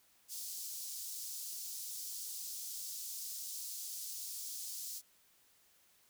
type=high-pass noise; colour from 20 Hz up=pink; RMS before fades=-44 dBFS; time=0.28-5.02 s; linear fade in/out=50 ms; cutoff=5000 Hz; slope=24 dB/octave; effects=white hiss -69 dBFS RMS until 6.09 s